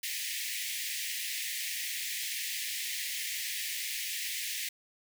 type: high-pass noise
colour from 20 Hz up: pink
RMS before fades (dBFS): -36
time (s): 0.03-4.69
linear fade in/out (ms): 5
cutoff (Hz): 1800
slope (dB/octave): 96
effects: none